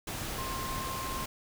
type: tone in noise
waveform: sine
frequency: 1058 Hz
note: C6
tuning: 19 cents sharp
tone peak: -37 dBFS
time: 0.38-1.25 s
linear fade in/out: 5 ms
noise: pink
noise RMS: -37 dBFS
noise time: 0.07-1.26 s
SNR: -3 dB
effects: none